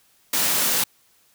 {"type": "high-pass noise", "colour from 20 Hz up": "white", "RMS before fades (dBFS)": -21, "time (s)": [0.33, 0.84], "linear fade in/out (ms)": 5, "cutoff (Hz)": 120, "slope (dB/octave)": 96, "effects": ["white hiss -60 dBFS RMS until 1.34 s"]}